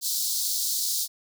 pink high-pass noise, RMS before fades -27 dBFS, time 0.01-1.08 s, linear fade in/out 50 ms, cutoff 4000 Hz, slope 48 dB/octave, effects none

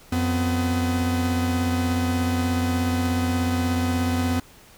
45% pulse tone pair together, 89.42 / 251.6 Hz, F2 / B3, +41 / +32 cents, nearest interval octave + tritone, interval 1791 cents, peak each -24 / -23 dBFS, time 0.12-4.4 s, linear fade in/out 5 ms, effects pink hiss -50 dBFS RMS until 4.77 s

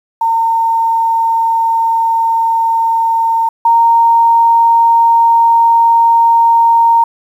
sine tone pair in turn, 911 / 924.8 Hz, A#5 / A#5, -40 / -14 cents, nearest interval unison, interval 26 cents, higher second, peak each -9 / -5 dBFS, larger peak second, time 0.21-3.49 / 3.65-7.04 s, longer second, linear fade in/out 5 ms, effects 7-bit

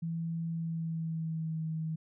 sine tone with pitch glide, 165.5 to 159.4 Hz, E3 to D#3, +7 to +42 cents, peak -32 dBFS, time 0.02-1.96 s, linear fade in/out 10 ms, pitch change -65 cents, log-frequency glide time 0.49-1.64 s, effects none

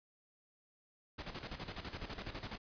pink noise with tremolo, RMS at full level -43 dBFS, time 1.18-2.58 s, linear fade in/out 10 ms, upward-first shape square, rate 12 Hz, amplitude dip 65%, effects resampled to 11025 Hz

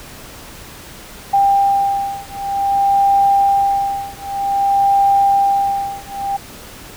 sine beating tone pair, 794 / 794.53 Hz, G5 / G5, +22 / +23 cents, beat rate 0.53 Hz, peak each -15 dBFS, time 1.33-6.37 s, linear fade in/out 10 ms, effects pink hiss -36 dBFS RMS until 6.96 s

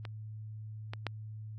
clicks, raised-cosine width 0.3 ms, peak -26 / -23 / -17 dBFS, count 3, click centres 0.052 / 0.935 / 1.067 s, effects added 108 Hz sine -41 dBFS peak until 1.58 s + AAC 48 kbps

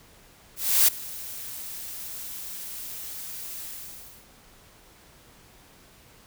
blue noise with ADSR envelope, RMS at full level -17 dBFS, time 0.56-4.28 s, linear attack 320 ms, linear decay 9 ms, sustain -20 dB, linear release 650 ms, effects pink hiss -54 dBFS RMS until 6.26 s

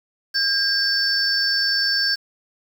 sine tone cluster, 1608 / 4561 / 5310 Hz, G6 / C#8 / E8, +44 / +49 / +12 cents, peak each -22 dBFS, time 0.34-2.16 s, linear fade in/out 20 ms, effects 7-bit

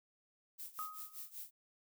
violet noise with tremolo, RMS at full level -46 dBFS, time 0.58-1.51 s, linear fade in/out 20 ms, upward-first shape sine, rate 5.2 Hz, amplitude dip 85%
sine tone with exponential decay, 1254 Hz, D#6, 13 cents sharp, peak -38 dBFS, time 0.79-1.3 s, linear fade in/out 0 ms, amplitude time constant 110 ms
effects none

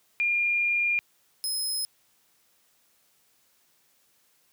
sine / 20% pulse tone pair in turn, 2409 / 5122 Hz, D7 / D#8, +43 / +49 cents, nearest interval octave + minor second, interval 1306 cents, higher second, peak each -22 dBFS, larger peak neither, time 0.2-0.99 / 1.44-1.85 s, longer first, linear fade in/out 0 ms, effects white hiss -66 dBFS RMS until 4.52 s + high-pass 80 Hz 12 dB/octave

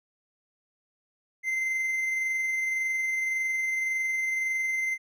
triangle tone with amplitude modulation, 2076 Hz, C7, 14 cents flat, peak -23 dBFS, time 1.43-4.98 s, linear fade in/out 50 ms, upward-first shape sine, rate 21.8 Hz, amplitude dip 25%, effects none

